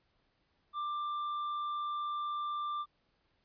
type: tone with tanh clipping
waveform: sine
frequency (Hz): 1184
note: D6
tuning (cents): +14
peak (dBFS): -35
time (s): 0.73-2.86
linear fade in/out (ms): 50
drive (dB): 6
effects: pink hiss -75 dBFS RMS until 3.44 s + resampled to 11025 Hz